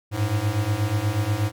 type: beating tone pair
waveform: square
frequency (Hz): 99.9 / 108.2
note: G2 / A2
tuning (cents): +33 / -29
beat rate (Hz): 8.3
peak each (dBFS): -26 / -24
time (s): 0.11-1.52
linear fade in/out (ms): 50
effects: none